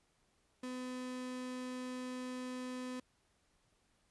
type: tone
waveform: 35% pulse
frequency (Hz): 252.9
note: B3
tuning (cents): +41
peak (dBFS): -39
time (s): 0.63-3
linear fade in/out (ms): 5
effects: pink hiss -75 dBFS RMS until 4.1 s + resampled to 24000 Hz